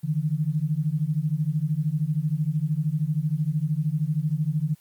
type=beating tone pair; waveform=sine; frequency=146.7 / 159.7 Hz; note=D3 / D#3; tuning=-2 / +45 cents; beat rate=13 Hz; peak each=-25 / -25 dBFS; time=0.03-4.75 s; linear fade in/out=20 ms; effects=white hiss -60 dBFS RMS until 4.8 s + Opus 24 kbps